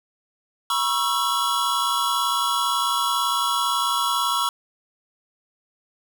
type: tone cluster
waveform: square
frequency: 967 / 1099 / 1336 / 3355 Hz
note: B5 / C#6 / E6 / G#7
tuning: -37 / -15 / +23 / +17 cents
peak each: -27 / -26 / -26 / -28 dBFS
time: 0.7-4.49 s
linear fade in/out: 2 ms
effects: none